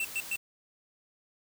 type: tone bursts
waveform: square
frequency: 2687 Hz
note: E7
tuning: 33 cents sharp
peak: -30 dBFS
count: 3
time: 0-0.358 s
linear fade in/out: 2 ms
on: 46 ms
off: 110 ms
type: noise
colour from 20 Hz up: white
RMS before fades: -43 dBFS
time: 0-0.37 s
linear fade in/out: 10 ms
effects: none